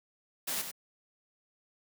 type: noise with echo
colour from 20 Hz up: white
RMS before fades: -34 dBFS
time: 0.47-0.62 s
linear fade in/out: 10 ms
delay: 95 ms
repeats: 1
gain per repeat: -7 dB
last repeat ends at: 0.715 s
effects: high-pass 150 Hz 12 dB/octave